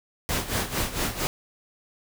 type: noise with tremolo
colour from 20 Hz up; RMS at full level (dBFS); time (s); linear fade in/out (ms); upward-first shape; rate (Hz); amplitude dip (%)
pink; -25; 0.29-1.27; 0; sine; 4.4; 75
effects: none